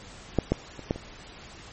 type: clicks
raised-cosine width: 2 ms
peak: -7 / -8 / -26 / -10 / -24 dBFS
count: 5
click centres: 0.387 / 0.52 / 0.793 / 0.909 / 0.96 s
effects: pink hiss -46 dBFS RMS until 1.72 s + MP3 32 kbps